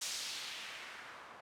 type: noise with low-pass filter sweep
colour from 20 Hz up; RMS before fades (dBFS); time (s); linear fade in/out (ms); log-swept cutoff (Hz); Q
blue; -45; 0.01-1.41; 10; 6400 to 1000; 1.3
effects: none